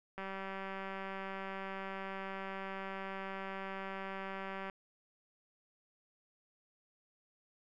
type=click train; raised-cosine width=0.5 ms; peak=-28 dBFS; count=873; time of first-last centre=0.18-4.698 s; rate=193 Hz; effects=none